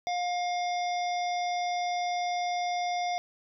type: harmonic tone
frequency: 710 Hz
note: F5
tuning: 28 cents sharp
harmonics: 1 / 3 / 5 / 7 / 8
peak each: -28 / -38 / -42 / -45 / -46 dBFS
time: 0.07-3.18 s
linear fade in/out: 0 ms
effects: none